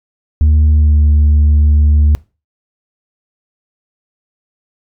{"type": "tone with pitch glide", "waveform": "sine", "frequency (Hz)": [76.2, 74.46], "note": ["D#2", "D2"], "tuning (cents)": [-36, 24], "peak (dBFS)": -3, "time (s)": [0.41, 2.15], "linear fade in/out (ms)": 0, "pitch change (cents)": -40, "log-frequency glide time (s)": [0.7, 1.03], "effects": ["noise-tail reverb RT60 0.3 s tail -24 dB re dry", "tanh soft clip ceiling -5 dBFS"]}